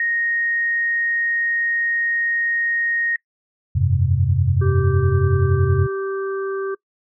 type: tone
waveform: sine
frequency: 1864.7 Hz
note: A#6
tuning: in tune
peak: -18 dBFS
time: 0-3.16 s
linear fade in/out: 2 ms
type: chord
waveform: sine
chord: F suspended second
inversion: none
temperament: equal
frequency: 87.31 / 98 / 130.81 Hz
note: F2 / G2 / C3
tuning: 0 / 0 / 0 cents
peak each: -19 dBFS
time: 3.75-5.87 s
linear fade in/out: 10 ms
type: harmonic tone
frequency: 389.3 Hz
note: G4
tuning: 12 cents flat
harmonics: 1 / 3 / 4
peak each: -22 / -32 / -34 dBFS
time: 4.61-6.75 s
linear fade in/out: 10 ms
effects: noise-tail reverb RT60 0.1 s tail -23 dB re dry